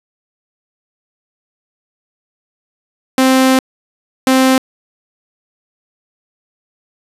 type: tone bursts at uneven times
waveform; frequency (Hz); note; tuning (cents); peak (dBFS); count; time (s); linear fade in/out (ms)
sawtooth; 261.6; C4; 0; -4; 2; 3.18-3.59 / 4.27-4.58; 2
effects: resampled to 32000 Hz